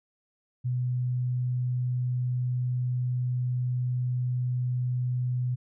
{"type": "tone", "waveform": "sine", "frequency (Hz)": 124.8, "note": "B2", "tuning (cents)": 19, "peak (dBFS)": -25, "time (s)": [0.64, 5.56], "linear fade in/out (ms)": 20, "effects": []}